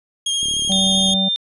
sawtooth tone with vibrato, 3242 Hz, G#7, 42 cents flat, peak -15 dBFS, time 0.26-1.14 s, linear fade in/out 5 ms, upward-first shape square, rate 13 Hz, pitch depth 15 cents each way
click train, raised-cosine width 3 ms, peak -23 dBFS, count 27, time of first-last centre 0.43-1.142 s, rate 36.5 Hz
harmonic tone, 192.3 Hz, G3, 33 cents flat, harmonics 1 / 3 / 4, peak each -19 / -29 / -31 dBFS, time 0.69-1.29 s, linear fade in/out 10 ms
sine tone, 3600 Hz, A7, 39 cents sharp, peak -17 dBFS, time 0.72-1.36 s, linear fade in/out 0 ms
effects resampled to 24000 Hz

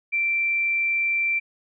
sine tone, 2349 Hz, D7, in tune, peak -20 dBFS, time 0.12-1.4 s, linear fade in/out 20 ms, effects none

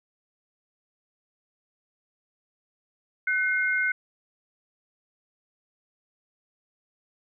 sine tone pair together, 1507 / 2131 Hz, F#6 / C7, +31 / +31 cents, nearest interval tritone, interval 600 cents, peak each -24 / -26 dBFS, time 3.27-3.92 s, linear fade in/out 5 ms, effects none

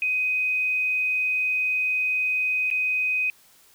sine tone with dropouts, 2508 Hz, D#7, 13 cents sharp, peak -21 dBFS, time 0.02-3.3 s, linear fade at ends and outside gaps 1 ms, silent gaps 2.702-2.712 s, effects white hiss -56 dBFS RMS until 3.74 s

